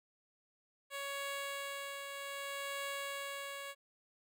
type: tone with tremolo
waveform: 10% pulse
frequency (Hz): 558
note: C#5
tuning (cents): +11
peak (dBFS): -30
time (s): 0.9-3.75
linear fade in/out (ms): 50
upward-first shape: triangle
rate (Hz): 0.64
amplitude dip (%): 45
effects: none